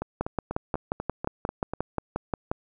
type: two click trains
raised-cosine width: 1 ms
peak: -12 / -16 dBFS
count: 14 / 8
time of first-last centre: 0.21-2.515 / 0.02-1.736 s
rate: 5.64 / 4.08 Hz
effects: none